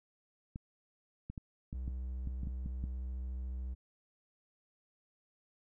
clicks, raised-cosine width 5 ms, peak -29 dBFS, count 10, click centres 0.559 / 1.3 / 1.378 / 1.729 / 1.879 / 2.273 / 2.433 / 2.472 / 2.661 / 2.84 s
triangle tone with vibrato, 63.3 Hz, B1, 43 cents sharp, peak -35 dBFS, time 1.73-3.75 s, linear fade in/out 20 ms, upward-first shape square, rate 14 Hz, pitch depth 12 cents each way
effects none

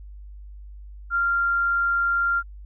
sine tone, 1389 Hz, F6, 10 cents flat, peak -19 dBFS, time 1.1-2.43 s, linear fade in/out 50 ms, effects added 50 Hz sine -38 dBFS peak until 2.65 s

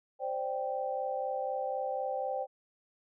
sine chord, C suspended second, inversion none, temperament equal, 523.3 / 587.3 / 784 Hz, C5 / D5 / G5, 0 / 0 / 0 cents, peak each -35 / -38 / -35 dBFS, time 0.19-2.47 s, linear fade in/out 50 ms, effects none

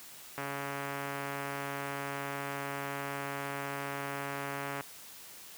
click train, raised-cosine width 0.5 ms, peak -22 dBFS, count 621, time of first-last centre 0.38-4.809 s, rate 140 Hz, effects white hiss -50 dBFS RMS until 5.57 s + high-pass 80 Hz 12 dB/octave

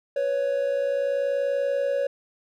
triangle tone pair together, 496.6 / 557 Hz, B4 / C#5, +9 / +8 cents, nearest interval major second, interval 199 cents, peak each -27 / -21 dBFS, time 0.16-2.07 s, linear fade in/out 5 ms, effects none

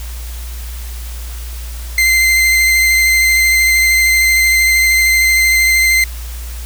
40% pulse tone with vibrato, 2078 Hz, C7, 12 cents flat, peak -8 dBFS, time 1.98-6.04 s, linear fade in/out 2 ms, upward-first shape sine, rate 13 Hz, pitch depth 13 cents each way, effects added 59 Hz sine -23 dBFS peak until 6.65 s + white hiss -34 dBFS RMS until 6.65 s

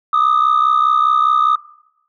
sine tone pair together, 1202 / 1266.9 Hz, D6 / D#6, +40 / +31 cents, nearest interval minor second, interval 91 cents, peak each -12 dBFS, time 0.13-1.56 s, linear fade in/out 5 ms, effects noise-tail reverb RT60 0.8 s tail -19 dB re dry + tanh soft clip ceiling -7 dBFS

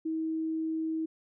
sine tone, 320 Hz, D#4, 49 cents sharp, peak -29 dBFS, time 0.05-1.06 s, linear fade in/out 10 ms, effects none

